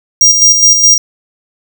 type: tone with tremolo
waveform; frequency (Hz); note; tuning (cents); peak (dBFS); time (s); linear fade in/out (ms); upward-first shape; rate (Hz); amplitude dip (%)
square; 5700; F8; +34; -3; 0.21-0.98; 2; square; 4.8; 45
effects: 7-bit